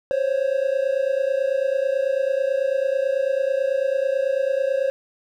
triangle tone pair together, 525.3 / 554.4 Hz, C5 / C#5, +7 / 0 cents, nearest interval minor second, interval 93 cents, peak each -20 dBFS, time 0.11-4.9 s, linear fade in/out 0 ms, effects none

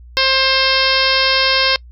harmonic tone, 530 Hz, C5, 22 cents sharp, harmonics 1 / 2 / 3 / 4 / 5 / 6 / 7 / 8 / 9 / 10, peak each -21 / -21 / -21 / -21 / -21 / -21 / -21 / -21 / -21 / -21 dBFS, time 0.17-1.76 s, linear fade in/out 0 ms, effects noise-tail reverb RT60 0.1 s tail -26 dB re dry + added 60 Hz sine -36 dBFS peak until 1.91 s

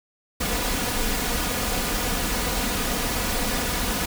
pink noise with comb filter, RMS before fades -25 dBFS, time 0.4-4.06 s, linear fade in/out 10 ms, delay 4.1 ms, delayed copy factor +0.55, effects none

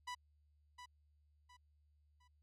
sawtooth tone with echo, 987.8 Hz, B5, in tune, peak -39 dBFS, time 0.07-0.15 s, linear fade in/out 10 ms, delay 710 ms, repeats 3, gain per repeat -9 dB, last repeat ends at 2.28 s, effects added 74 Hz sine -70 dBFS peak until 2.42 s + low-pass 8000 Hz 12 dB/octave

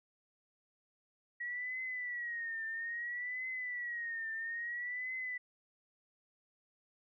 sine tone with vibrato, 1913 Hz, A#6, 44 cents sharp, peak -37 dBFS, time 1.4-5.38 s, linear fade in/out 10 ms, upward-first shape triangle, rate 0.6 Hz, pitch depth 120 cents each way, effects none

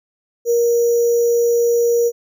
sine tone with sample-and-hold, 471.8 Hz, A#4, 21 cents sharp, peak -12 dBFS, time 0.45-2.12 s, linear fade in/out 50 ms, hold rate 6300 Hz, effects none

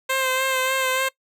10% pulse tone with vibrato, 523.3 Hz, C5, in tune, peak -12 dBFS, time 0.09-1.09 s, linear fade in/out 10 ms, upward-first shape sine, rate 3.4 Hz, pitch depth 25 cents each way, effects noise-tail reverb RT60 0.1 s tail -21 dB re dry

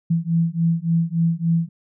sine beating tone pair, 164.81 / 168.31 Hz, E3 / E3, 0 / +36 cents, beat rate 3.5 Hz, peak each -20 dBFS, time 0.1-1.69 s, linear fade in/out 10 ms, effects none

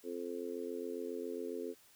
harmonic tone, 87.31 Hz, F2, in tune, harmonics 3 / 4 / 5 / 6, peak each -45 / -44 / -41 / -49 dBFS, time 0.03-1.75 s, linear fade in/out 50 ms, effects white hiss -64 dBFS RMS until 1.95 s

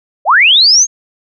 sine linear sweep, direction up, 523.3 to 6600 Hz, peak -4 dBFS, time 0.25-0.87 s, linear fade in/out 50 ms, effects none

